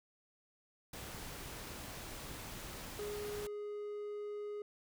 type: noise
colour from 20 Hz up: pink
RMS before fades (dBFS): -47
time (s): 0.93-3.47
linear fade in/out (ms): 5
type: clicks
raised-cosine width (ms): 5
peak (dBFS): -36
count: 2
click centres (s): 1.147 / 2.314
type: tone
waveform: triangle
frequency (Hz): 415.3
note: G#4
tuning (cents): 0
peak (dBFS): -38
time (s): 2.99-4.62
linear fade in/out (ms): 2
effects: none